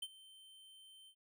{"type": "tone with ADSR envelope", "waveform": "square", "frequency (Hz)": 3102, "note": "G7", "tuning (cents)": -19, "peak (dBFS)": -39, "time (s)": [0.02, 1.15], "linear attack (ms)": 7, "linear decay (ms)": 45, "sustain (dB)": -19, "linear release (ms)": 71, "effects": []}